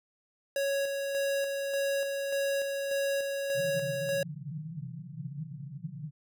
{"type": "tone with tremolo", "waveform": "square", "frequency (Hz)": 554.4, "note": "C#5", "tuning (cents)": 0, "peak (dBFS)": -28, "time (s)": [0.56, 4.23], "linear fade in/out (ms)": 2, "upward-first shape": "square", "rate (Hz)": 1.7, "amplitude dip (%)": 35}
{"type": "band-pass noise", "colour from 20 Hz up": "pink", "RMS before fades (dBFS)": -40, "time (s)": [3.54, 6.11], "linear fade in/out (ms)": 50, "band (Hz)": [130, 170], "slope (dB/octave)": 96}
{"effects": []}